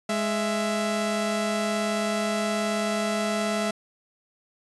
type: tone pair together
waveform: sawtooth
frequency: 208.6 / 664.6 Hz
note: G#3 / E5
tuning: +8 / +14 cents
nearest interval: octave + minor sixth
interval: 2006 cents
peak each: -23 dBFS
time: 0.09-3.71 s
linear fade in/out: 5 ms
effects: resampled to 24000 Hz